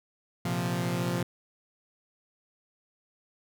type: chord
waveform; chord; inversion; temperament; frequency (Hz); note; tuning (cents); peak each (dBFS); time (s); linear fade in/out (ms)
sawtooth; Bb suspended second; none; equal; 116.54 / 130.81 / 174.61; Bb2 / C3 / F3; 0 / 0 / 0; -30 / -29 / -26; 0.45-1.23; 5
effects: none